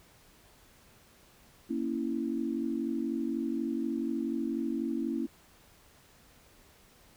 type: chord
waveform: sine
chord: A# diminished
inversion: none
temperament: equal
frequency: 233.1 / 277.2 / 329.6 Hz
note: A#3 / C#4 / E4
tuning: 0 / 0 / 0 cents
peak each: -34 dBFS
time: 1.69-5.27 s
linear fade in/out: 20 ms
effects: pink hiss -60 dBFS RMS until 7.16 s